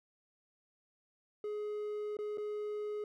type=tone with dropouts; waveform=triangle; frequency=419.7 Hz; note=G#4; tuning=18 cents sharp; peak=-34 dBFS; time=1.44-3.04 s; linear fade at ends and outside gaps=2 ms; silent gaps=2.169-2.188 / 2.374-2.381 s; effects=none